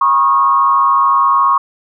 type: tone with frequency modulation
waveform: sine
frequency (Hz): 1095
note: C#6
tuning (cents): -22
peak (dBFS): -8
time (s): 0.01-1.58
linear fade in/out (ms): 5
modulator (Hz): 131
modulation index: 0.76
effects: none